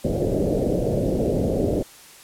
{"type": "low-pass noise", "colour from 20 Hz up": "white", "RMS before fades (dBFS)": -22, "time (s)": [0.04, 1.83], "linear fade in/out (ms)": 10, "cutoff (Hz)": 590, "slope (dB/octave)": 48, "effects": ["white hiss -46 dBFS RMS until 2.23 s", "low-pass 12000 Hz 12 dB/octave"]}